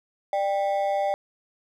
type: ring-modulated tone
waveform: triangle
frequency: 692 Hz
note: F5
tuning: 16 cents flat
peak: -17 dBFS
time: 0.33-1.14 s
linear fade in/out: 0 ms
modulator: 98.5 Hz
effects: none